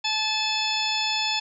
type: harmonic tone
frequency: 867 Hz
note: A5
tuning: 26 cents flat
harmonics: 1 / 2 / 3 / 4 / 5 / 6 / 8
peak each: -30 / -38 / -29 / -28 / -31 / -30 / -38 dBFS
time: 0.04-1.4 s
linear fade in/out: 10 ms
effects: none